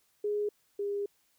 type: tone pair in turn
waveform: sine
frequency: 415.3 / 404.9 Hz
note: G#4 / G#4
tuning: 0 / -44 cents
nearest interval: unison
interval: 44 cents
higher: first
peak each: -28 / -30 dBFS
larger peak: first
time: 0.24-0.49 / 0.79-1.06 s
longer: second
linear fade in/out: 5 ms
effects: white hiss -71 dBFS RMS until 1.38 s